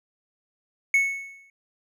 triangle tone with exponential decay, 2206 Hz, C#7, 9 cents flat, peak -13 dBFS, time 0.94-1.5 s, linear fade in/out 2 ms, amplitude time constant 120 ms, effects none

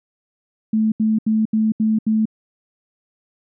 sine tone bursts, 218.4 Hz, A3, 13 cents flat, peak -14 dBFS, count 6, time 0.73-2.255 s, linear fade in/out 5 ms, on 190 ms, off 77 ms, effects none

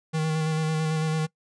square tone with vibrato, 157.5 Hz, D#3, 21 cents sharp, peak -24 dBFS, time 0.13-1.27 s, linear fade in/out 20 ms, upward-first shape square, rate 9 Hz, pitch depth 17 cents each way, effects noise-tail reverb RT60 0.1 s tail -22 dB re dry + resampled to 22050 Hz

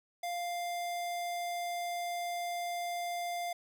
square tone, 698.5 Hz, F5, in tune, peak -35 dBFS, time 0.23-3.53 s, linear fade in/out 5 ms, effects none

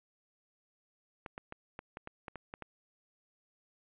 clicks, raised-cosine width 0.5 ms, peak -27 dBFS, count 10, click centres 1.262 / 1.379 / 1.524 / 1.791 / 1.971 / 2.074 / 2.282 / 2.357 / 2.539 / 2.623 s, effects resampled to 8000 Hz

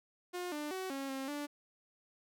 sawtooth tone with pitch steps, 357.4 / 297.6 / 376 / 273 / 268 / 291.4 Hz, F4 / D4 / F#4 / C#4 / C4 / D4, +40 / +23 / +28 / -26 / +42 / -13 cents, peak -34 dBFS, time 0.33-1.47 s, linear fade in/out 20 ms, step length 190 ms, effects none

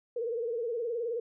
sine tone with vibrato, 466.9 Hz, A#4, 3 cents sharp, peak -30 dBFS, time 0.16-1.2 s, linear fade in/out 5 ms, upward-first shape sine, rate 19 Hz, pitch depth 89 cents each way, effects none

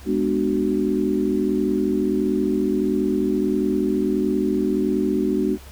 sine chord, G# half-diminished seventh, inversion none, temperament just, 207.7 / 249.2 / 299 / 373.8 Hz, G#3 / B3 / D4 / F#4, 0 / +16 / +31 / +18 cents, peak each -24 / -25 / -23 / -23 dBFS, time 0.05-5.58 s, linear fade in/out 50 ms, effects added 68 Hz sine -40 dBFS peak until 5.71 s + pink hiss -46 dBFS RMS until 5.71 s

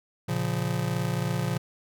square chord, Bb minor, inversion none, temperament just, 116.54 / 139.85 / 174.81 Hz, Bb2 / Db3 / F3, 0 / +16 / +2 cents, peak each -31 dBFS, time 0.28-1.58 s, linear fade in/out 10 ms, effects none

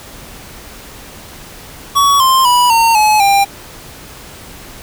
square tone with pitch steps, 1126 / 1050.6 / 980.2 / 914.6 / 853.3 / 796.2 Hz, C#6 / C6 / B5 / A#5 / G#5 / G5, +27 / +7 / -13 / -33 / +47 / +27 cents, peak -8 dBFS, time 1.95-3.45 s, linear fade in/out 20 ms, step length 250 ms, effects pink hiss -34 dBFS RMS until 4.82 s

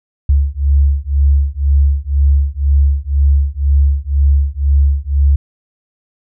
sine beating tone pair, 69.3 / 71.3 Hz, C#2 / C#2, 0 / +49 cents, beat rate 2 Hz, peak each -12 / -12 dBFS, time 0.29-5.36 s, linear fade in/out 5 ms, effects none

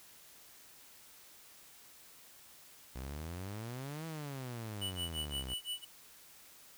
sawtooth exponential two-way sweep, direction up then down, 61.74 to 164.81 to 61.74 Hz, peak -37 dBFS, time 2.95-5.54 s, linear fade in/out 10 ms, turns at 4.06 s
square tone with tremolo, 2960 Hz, F#7, in tune, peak -36 dBFS, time 4.81-5.85 s, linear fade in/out 10 ms, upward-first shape sine, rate 5.8 Hz, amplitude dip 100%
effects white hiss -58 dBFS RMS until 6.77 s

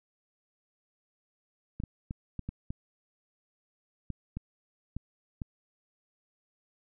clicks, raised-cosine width 5 ms, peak -23 dBFS, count 10, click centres 1.801 / 1.837 / 2.109 / 2.393 / 2.49 / 2.705 / 4.103 / 4.37 / 4.966 / 5.418 s, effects none

